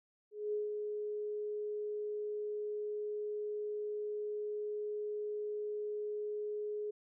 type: tone with ADSR envelope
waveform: sine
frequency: 419.7 Hz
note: G#4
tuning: 18 cents sharp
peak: -32 dBFS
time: 0.31-6.91 s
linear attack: 220 ms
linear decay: 160 ms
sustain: -4 dB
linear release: 9 ms
effects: none